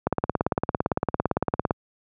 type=click train; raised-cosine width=1 ms; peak=-7 dBFS; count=30; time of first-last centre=0.07-1.708 s; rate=17.7 Hz; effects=high-pass 80 Hz 12 dB/octave